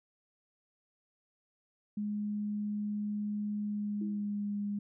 sine tone with pitch glide, 208.2 to 204.4 Hz, G#3 to G#3, +5 to -27 cents, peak -32 dBFS, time 1.97-4.79 s, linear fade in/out 5 ms, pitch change -32 cents, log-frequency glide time 3.61-4.57 s
sine tone with exponential decay, 323.5 Hz, E4, 32 cents flat, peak -38 dBFS, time 4.01-4.41 s, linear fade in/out 5 ms, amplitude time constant 85 ms
effects none

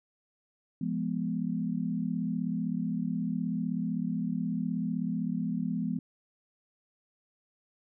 sine chord, F diminished, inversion none, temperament equal with one note detuned, 171.61 / 207.7 / 246.9 Hz, F3 / Ab3 / Cb4, -30 / 0 / 0 cents, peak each -33 dBFS, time 0.81-5.99 s, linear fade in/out 5 ms, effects none

